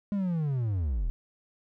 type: linear sweep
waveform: triangle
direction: down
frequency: 207.7 to 34 Hz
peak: -24 dBFS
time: 0.12-1.1 s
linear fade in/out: 0 ms
effects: none